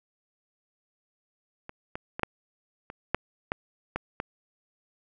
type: clicks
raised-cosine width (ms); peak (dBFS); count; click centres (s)
0.5; -24 / -19 / -18 / -9 / -24 / -8 / -12 / -14 / -15; 9; 1.694 / 1.955 / 2.195 / 2.233 / 2.901 / 3.146 / 3.519 / 3.96 / 4.201
effects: none